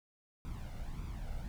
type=noise with flanger; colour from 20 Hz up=brown; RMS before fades=-41 dBFS; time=0.45-1.48 s; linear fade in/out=0 ms; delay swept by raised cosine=0.83 to 1.43 ms; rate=1.7 Hz; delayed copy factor=+0.65; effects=none